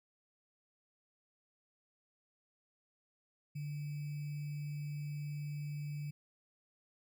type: tone with sample-and-hold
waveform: sine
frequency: 146.83 Hz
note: D3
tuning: in tune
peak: -38 dBFS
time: 3.55-6.11 s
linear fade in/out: 10 ms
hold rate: 2450 Hz
effects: none